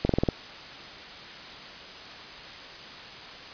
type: slowing click train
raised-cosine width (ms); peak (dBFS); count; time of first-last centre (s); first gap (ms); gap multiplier
2; -9; 6; 0.05-0.288; 43; 1.05
effects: white hiss -42 dBFS RMS until 3.53 s + resampled to 11025 Hz